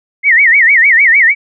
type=tone with vibrato; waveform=sine; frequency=2031 Hz; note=B6; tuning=48 cents sharp; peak=-4 dBFS; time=0.23-1.35 s; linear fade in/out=50 ms; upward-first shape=sine; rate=6.6 Hz; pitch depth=210 cents each way; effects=none